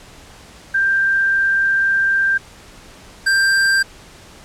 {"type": "tone pair in turn", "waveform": ["sine", "square"], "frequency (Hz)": [1581, 1581], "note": ["G6", "G6"], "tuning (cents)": [14, 14], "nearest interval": "unison", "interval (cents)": 0, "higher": "neither", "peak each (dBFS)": -13, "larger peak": "neither", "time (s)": [[0.74, 2.38], [3.26, 3.83]], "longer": "first", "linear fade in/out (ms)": 10, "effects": ["pink hiss -42 dBFS RMS until 4.44 s", "low-pass 9000 Hz 12 dB/octave"]}